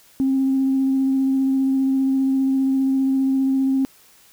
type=tone with vibrato; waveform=sine; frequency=267.3 Hz; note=C4; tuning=37 cents sharp; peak=-15 dBFS; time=0.2-3.85 s; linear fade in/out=0 ms; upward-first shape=sine; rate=15 Hz; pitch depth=11 cents each way; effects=tanh soft clip ceiling -11 dBFS + white hiss -52 dBFS RMS until 4.32 s